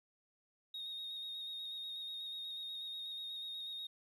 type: tone with vibrato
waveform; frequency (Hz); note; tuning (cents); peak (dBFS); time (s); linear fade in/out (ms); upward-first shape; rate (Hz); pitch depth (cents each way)
sine; 3729; A#7; 0; -40; 0.74-3.87; 5; square; 8.2; 18
effects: tanh soft clip ceiling -39 dBFS + 12-bit